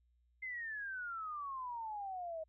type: exponential sweep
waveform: sine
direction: down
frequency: 2093 to 626 Hz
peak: -40 dBFS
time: 0.42-2.44 s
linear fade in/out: 10 ms
effects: added 60 Hz sine -70 dBFS peak until 2.48 s